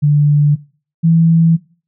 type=tone pair in turn; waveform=sine; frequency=146.9 / 164.89 Hz; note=D3 / E3; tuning=+1 / +1 cents; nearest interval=major second; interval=200 cents; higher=second; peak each=-7 dBFS; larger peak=neither; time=0.02-0.56 / 1.03-1.57 s; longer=neither; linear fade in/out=20 ms; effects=noise-tail reverb RT60 0.4 s tail -20 dB re dry